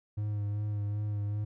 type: tone with vibrato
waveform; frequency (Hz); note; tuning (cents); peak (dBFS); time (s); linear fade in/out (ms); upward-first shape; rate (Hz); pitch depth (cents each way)
triangle; 103.83; G#2; 0; -28; 0.17-1.45; 10; sine; 2.6; 25
effects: none